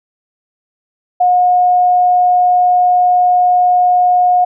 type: tone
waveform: sine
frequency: 721 Hz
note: F#5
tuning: 45 cents flat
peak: -7 dBFS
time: 1.2-4.45 s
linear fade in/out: 10 ms
effects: none